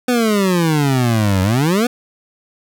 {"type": "exponential two-way sweep", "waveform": "25% pulse", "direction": "down then up", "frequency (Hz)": [253.2, 91.7, 253.2], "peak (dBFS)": -9, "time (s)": [0.08, 1.87], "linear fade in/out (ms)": 5, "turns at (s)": 1.42, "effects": []}